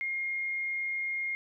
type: tone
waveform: sine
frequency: 2134 Hz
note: C7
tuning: 34 cents sharp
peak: -30 dBFS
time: 0.01-1.35 s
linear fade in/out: 0 ms
effects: none